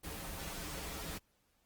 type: noise with comb filter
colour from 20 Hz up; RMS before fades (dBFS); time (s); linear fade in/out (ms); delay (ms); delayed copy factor
pink; -43; 0.03-1.19; 20; 8.2; -0.8
effects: pink hiss -75 dBFS RMS until 1.65 s + Opus 24 kbps